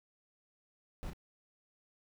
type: noise with echo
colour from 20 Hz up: brown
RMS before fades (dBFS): -41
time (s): 1.03-1.1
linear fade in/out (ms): 0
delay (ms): 33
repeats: 1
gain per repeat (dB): -5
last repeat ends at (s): 1.133
effects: none